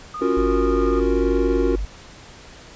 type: tone with pitch glide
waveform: sine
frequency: 1230 to 1222.2 Hz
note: D#6 to D#6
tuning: -20 to -31 cents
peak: -28 dBFS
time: 0.14-1 s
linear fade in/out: 5 ms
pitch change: -11 cents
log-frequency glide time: 0.71-0.83 s
type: chord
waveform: triangle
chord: Gb major seventh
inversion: second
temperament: equal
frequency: 277.2 / 349.2 / 370 / 466.2 Hz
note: Db4 / F4 / Gb4 / Bb4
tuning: 0 / 0 / 0 / 0 cents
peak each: -21 dBFS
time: 0.21-1.76 s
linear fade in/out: 10 ms
type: tone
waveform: sine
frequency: 50 Hz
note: G1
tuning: 35 cents sharp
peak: -22 dBFS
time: 0.37-1.85 s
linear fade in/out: 0 ms
effects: pink hiss -43 dBFS RMS until 2.75 s + resampled to 16000 Hz